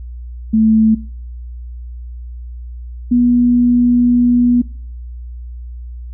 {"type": "tone pair in turn", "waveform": "sine", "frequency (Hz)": [220, 243.2], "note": ["A3", "B3"], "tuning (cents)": [0, -26], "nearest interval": "major second", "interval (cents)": 174, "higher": "second", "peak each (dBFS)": -8, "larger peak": "neither", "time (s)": [[0.53, 0.95], [3.11, 4.62]], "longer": "second", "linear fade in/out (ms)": 10, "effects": ["noise-tail reverb RT60 0.5 s tail -22 dB re dry", "added 60 Hz sine -26 dBFS peak until 6.13 s"]}